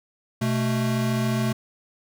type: tone pair together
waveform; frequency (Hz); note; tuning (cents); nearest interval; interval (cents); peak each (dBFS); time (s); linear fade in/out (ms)
square; 125.22 / 220; B2 / A3; +24 / 0; minor seventh; 976; -25; 0.41-1.53; 10
effects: none